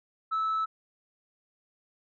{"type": "tone", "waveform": "sine", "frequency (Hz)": 1307, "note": "E6", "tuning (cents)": -15, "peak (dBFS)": -24, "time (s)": [0.31, 0.66], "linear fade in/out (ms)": 20, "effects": ["tanh soft clip ceiling -24 dBFS"]}